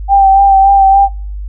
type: tone with vibrato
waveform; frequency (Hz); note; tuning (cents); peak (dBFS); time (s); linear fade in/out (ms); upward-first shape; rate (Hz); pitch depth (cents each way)
sine; 784; G5; 0; -3; 0.08-1.09; 50; sine; 3.5; 24
effects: noise-tail reverb RT60 0.4 s tail -24 dB re dry + added 50 Hz sine -19 dBFS peak until 1.48 s